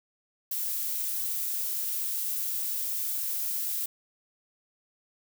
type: noise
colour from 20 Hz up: violet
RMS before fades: -31 dBFS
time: 0.51-3.86 s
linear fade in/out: 5 ms
effects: none